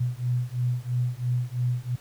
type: beating tone pair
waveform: sine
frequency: 121.9 / 124.9 Hz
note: B2 / B2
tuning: -22 / +20 cents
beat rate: 3 Hz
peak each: -27 dBFS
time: 0-1.96 s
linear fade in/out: 10 ms
effects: pink hiss -53 dBFS RMS until 2 s